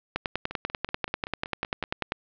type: two click trains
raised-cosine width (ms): 0.3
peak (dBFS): -10 / -20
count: 21 / 8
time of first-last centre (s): 0.16-2.121 / 0.51-1.838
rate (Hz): 10.2 / 5.27
effects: low-pass 4000 Hz 12 dB/octave